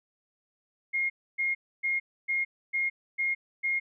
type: tone bursts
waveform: sine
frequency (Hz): 2140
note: C7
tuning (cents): +38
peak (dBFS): -25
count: 7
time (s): 0.93-3.8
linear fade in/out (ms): 20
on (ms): 170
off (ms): 280
effects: none